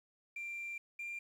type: tone pair in turn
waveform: sine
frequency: 2368 / 2384 Hz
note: D7 / D7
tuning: +14 / +25 cents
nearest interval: unison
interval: 11 cents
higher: second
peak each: -38 / -38 dBFS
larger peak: neither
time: 0.36-0.78 / 0.99-1.19 s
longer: first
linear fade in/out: 5 ms
effects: tanh soft clip ceiling -38 dBFS + 11-bit